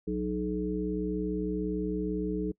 harmonic tone with a mistuned harmonic, 61 Hz, B1, 21 cents flat, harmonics 1 / 3 / 5 / 7, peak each -38 / -33 / -33 / -34 dBFS, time 0.07-2.52 s, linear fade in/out 10 ms, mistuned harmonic 5, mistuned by +25 cents, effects noise-tail reverb RT60 0.1 s tail -25 dB re dry

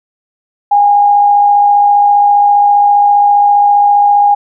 sine tone with amplitude modulation, 817 Hz, G#5, 29 cents flat, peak -3 dBFS, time 0.71-4.35 s, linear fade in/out 10 ms, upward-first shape sine, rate 55 Hz, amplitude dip 30%, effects none

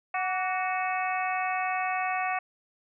harmonic tone with a mistuned harmonic, 370 Hz, F#4, in tune, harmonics 2 / 3 / 4 / 5 / 6 / 7, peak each -29 / -34 / -38 / -36 / -36 / -36 dBFS, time 0.14-2.39 s, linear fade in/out 5 ms, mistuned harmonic 3, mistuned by +51 cents, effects none

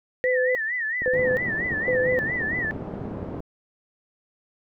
sine tone bursts, 507 Hz, B4, 45 cents sharp, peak -20 dBFS, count 3, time 0.24-2.19 s, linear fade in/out 0 ms, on 310 ms, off 510 ms
sine tone with vibrato, 1864.7 Hz, A#6, in tune, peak -24 dBFS, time 0.24-2.71 s, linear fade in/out 0 ms, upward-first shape sine, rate 4.4 Hz, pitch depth 130 cents each way
click train, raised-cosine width 2 ms, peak -22 dBFS, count 42, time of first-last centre 1.02-3.404 s, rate 17.2 Hz
pink band-pass noise, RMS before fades -34 dBFS, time 1.14-3.4 s, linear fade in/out 0 ms, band 110 to 580 Hz, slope 12 dB/octave
effects none

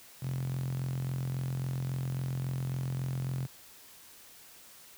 sawtooth tone with high-pass filter, 43.65 Hz, F1, in tune, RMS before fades -34 dBFS, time 0.21-3.47 s, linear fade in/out 20 ms, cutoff 130 Hz, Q 8.7, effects white hiss -54 dBFS RMS until 4.97 s

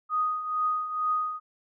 sine tone with tremolo, 1244.5 Hz, D#6, in tune, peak -22 dBFS, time 0.09-1.4 s, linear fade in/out 50 ms, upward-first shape triangle, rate 2.2 Hz, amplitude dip 70%, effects none

